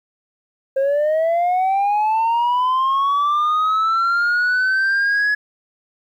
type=linear sweep; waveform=sine; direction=up; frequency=531 to 1694 Hz; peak=-12 dBFS; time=0.76-5.35 s; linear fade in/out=10 ms; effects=tanh soft clip ceiling -14 dBFS + 9-bit